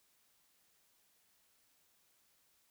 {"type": "silence", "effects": ["white hiss -73 dBFS RMS until 2.7 s"]}